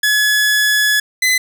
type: tone pair in turn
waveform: sawtooth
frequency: 1700 / 2022 Hz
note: G#6 / B6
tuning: +40 / +40 cents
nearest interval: minor third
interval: 300 cents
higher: second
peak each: -8 dBFS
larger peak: neither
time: 0.03-1 / 1.22-1.38 s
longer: first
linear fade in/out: 5 ms
effects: none